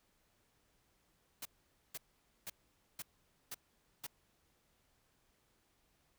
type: noise bursts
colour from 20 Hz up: white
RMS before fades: -44 dBFS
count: 6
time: 1.42-4.068 s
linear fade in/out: 5 ms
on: 33 ms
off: 490 ms
effects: pink hiss -75 dBFS RMS until 6.18 s